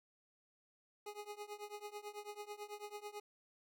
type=tone with tremolo; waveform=25% pulse; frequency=415.3 Hz; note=G#4; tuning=in tune; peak=-39 dBFS; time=1.06-3.2 s; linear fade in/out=5 ms; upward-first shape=triangle; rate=9.1 Hz; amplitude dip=95%; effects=none